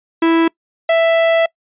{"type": "tone pair in turn", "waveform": "45% pulse", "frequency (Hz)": [329.6, 660.7], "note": ["E4", "E5"], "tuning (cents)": [0, 4], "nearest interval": "octave", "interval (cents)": 1204, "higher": "second", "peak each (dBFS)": -10, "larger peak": "neither", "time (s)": [[0.22, 0.48], [0.89, 1.46]], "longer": "second", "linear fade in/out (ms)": 5, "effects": ["noise-tail reverb RT60 0.1 s tail -25 dB re dry", "resampled to 8000 Hz"]}